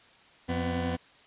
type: tone pair together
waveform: 20% pulse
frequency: 87.09 / 250.5 Hz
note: F2 / B3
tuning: -4 / +25 cents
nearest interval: octave + tritone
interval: 1829 cents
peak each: -26 dBFS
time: 0.48-0.97 s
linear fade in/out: 20 ms
effects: white hiss -57 dBFS RMS until 1.26 s + resampled to 8000 Hz